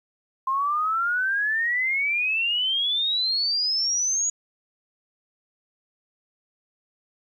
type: exponential sweep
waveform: sine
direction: up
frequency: 1049 to 6820 Hz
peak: -21 dBFS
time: 0.47-4.3 s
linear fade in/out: 5 ms
effects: 10-bit